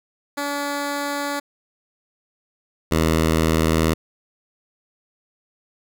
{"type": "tone pair in turn", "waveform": "10% pulse", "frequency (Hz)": [286, 80.26], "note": ["D4", "E2"], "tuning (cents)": [-46, -46], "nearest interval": "octave + minor seventh", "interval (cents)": 2200, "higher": "first", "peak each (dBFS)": [-15, -8], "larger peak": "second", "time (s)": [[0.37, 1.4], [2.91, 3.94]], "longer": "neither", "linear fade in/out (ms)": 10, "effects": []}